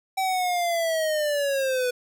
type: linear sweep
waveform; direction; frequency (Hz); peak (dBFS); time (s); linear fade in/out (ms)
square; down; 770 to 490.9; -23; 0.17-1.91; 10
effects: none